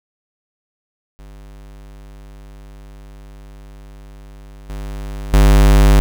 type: tone with level steps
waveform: square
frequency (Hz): 50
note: G1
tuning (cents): +35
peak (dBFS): -36 / -25 / -7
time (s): 1.19-6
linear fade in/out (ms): 0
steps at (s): 4.69 / 5.33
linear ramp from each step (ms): 10
effects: none